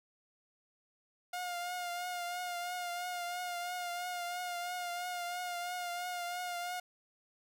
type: tone with vibrato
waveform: sawtooth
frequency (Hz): 710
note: F5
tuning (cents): +28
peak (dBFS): -33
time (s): 1.33-6.8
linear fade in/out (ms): 5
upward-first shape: triangle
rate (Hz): 3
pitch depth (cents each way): 38
effects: none